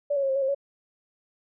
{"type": "tone with pitch steps", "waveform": "sine", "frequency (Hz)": [577, 556, 543, 532, 553, 532, 559], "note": ["D5", "C#5", "C#5", "C5", "C#5", "C5", "C#5"], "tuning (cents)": [-31, 5, -36, 29, -4, 29, 14], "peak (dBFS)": -22, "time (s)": [0.1, 0.548], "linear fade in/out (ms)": 10, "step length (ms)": 64, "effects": []}